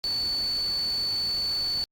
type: tone in noise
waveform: sine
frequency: 4473 Hz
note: C#8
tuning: 15 cents sharp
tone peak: -25 dBFS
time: 0.04-1.84 s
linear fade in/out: 0 ms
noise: pink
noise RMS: -42 dBFS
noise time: 0.04-1.84 s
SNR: +14 dB
effects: Opus 48 kbps